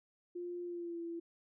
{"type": "tone with pitch glide", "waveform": "sine", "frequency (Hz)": [351.4, 337.1], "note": ["F4", "E4"], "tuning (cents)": [11, 39], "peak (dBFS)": -39, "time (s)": [0.35, 1.2], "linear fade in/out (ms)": 10, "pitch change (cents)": -72, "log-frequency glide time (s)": [0.64, 1.01], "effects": []}